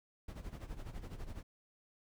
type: noise with tremolo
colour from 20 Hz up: brown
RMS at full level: -42 dBFS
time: 0.28-1.43 s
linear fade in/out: 5 ms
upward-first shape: sine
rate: 12 Hz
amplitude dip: 75%
effects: none